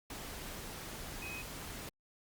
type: tone in noise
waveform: sine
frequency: 2520 Hz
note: D#7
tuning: 21 cents sharp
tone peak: -43 dBFS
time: 1.22-1.42 s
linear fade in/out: 2 ms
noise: pink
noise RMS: -45 dBFS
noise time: 0.1-1.89 s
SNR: -1 dB
effects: Opus 48 kbps